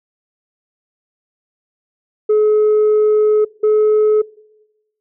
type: tone pair in turn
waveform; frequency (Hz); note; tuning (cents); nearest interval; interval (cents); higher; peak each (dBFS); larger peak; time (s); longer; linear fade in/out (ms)
sine; 426.1 / 427.6; G#4 / A4; +44 / -49; unison; 7; second; -7; neither; 2.29-3.45 / 3.63-4.22; first; 10
effects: noise-tail reverb RT60 1.0 s tail -24 dB re dry + tanh soft clip ceiling -8 dBFS